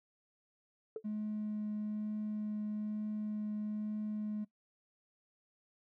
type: tone with exponential decay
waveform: sine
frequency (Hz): 440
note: A4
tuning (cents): 0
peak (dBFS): -32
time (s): 0.96-1.03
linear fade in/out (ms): 2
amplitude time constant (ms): 15
type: tone with vibrato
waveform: triangle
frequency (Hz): 211.9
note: G#3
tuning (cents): +35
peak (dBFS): -32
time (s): 1.04-4.45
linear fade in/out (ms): 20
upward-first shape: triangle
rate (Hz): 1.1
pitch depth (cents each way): 8
effects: noise-tail reverb RT60 0.1 s tail -21 dB re dry + tanh soft clip ceiling -32 dBFS